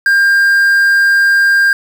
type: tone with quantisation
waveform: triangle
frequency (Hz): 1600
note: G6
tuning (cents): +35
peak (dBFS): -5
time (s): 0.06-1.73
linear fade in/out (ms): 2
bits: 5
effects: none